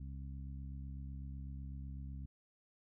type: harmonic tone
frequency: 68 Hz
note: C#2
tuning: 33 cents flat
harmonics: 1 / 2 / 3 / 4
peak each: -44 / -49 / -55 / -59 dBFS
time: 0-2.26 s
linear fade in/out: 5 ms
effects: none